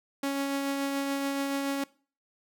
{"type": "tone with tremolo", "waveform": "sawtooth", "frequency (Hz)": 277.2, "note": "C#4", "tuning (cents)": 0, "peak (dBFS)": -23, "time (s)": [0.23, 1.84], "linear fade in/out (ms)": 5, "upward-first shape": "triangle", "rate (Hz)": 7, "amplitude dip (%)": 30, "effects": ["noise-tail reverb RT60 0.4 s tail -21 dB re dry"]}